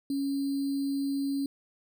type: tone with sample-and-hold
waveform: sine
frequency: 277.2 Hz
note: C#4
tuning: in tune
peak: -27 dBFS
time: 0.1-1.46 s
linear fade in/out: 2 ms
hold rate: 4410 Hz
effects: none